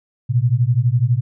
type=beating tone pair; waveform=sine; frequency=115.6 / 127.6 Hz; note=A#2 / C3; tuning=-14 / -43 cents; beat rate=12 Hz; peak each=-16 dBFS; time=0.29-1.21 s; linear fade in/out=20 ms; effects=none